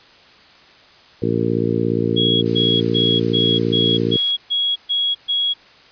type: harmonic tone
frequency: 57.2 Hz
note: A#1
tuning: 32 cents flat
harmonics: 2 / 3 / 4 / 5 / 6 / 7 / 8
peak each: -24 / -24 / -24 / -24 / -24 / -24 / -24 dBFS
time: 1.22-4.17 s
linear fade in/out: 5 ms
type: tone bursts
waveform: sine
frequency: 3322 Hz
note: G#7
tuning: in tune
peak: -16 dBFS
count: 9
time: 2.16-5.54 s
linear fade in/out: 20 ms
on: 260 ms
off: 130 ms
type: noise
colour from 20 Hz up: blue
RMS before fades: -32 dBFS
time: 2.45-4.32 s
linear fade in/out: 10 ms
effects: white hiss -47 dBFS RMS until 5.91 s + resampled to 11025 Hz